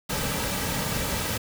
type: noise with comb filter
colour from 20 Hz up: pink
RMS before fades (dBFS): -28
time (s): 0.09-1.38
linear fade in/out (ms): 10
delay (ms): 2.8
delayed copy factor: -0.5
effects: none